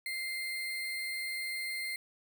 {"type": "tone with sample-and-hold", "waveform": "sine", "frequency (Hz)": 2093, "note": "C7", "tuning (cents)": 0, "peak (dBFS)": -34, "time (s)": [0.06, 1.96], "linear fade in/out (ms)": 2, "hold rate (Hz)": 6300, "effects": []}